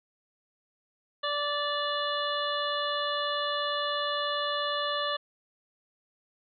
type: harmonic tone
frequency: 583 Hz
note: D5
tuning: 13 cents flat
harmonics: 1 / 2 / 3 / 5 / 6 / 7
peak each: -33 / -32 / -36 / -37 / -35 / -40 dBFS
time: 1.23-5.17 s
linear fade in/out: 10 ms
effects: none